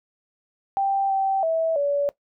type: tone with pitch steps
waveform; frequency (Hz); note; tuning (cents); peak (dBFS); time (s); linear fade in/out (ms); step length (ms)
sine; 785 / 776 / 651 / 571; G5 / G5 / E5 / D5; +2 / -18 / -22 / -49; -19; 0.77-2.09; 0; 330
effects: noise-tail reverb RT60 0.1 s tail -18 dB re dry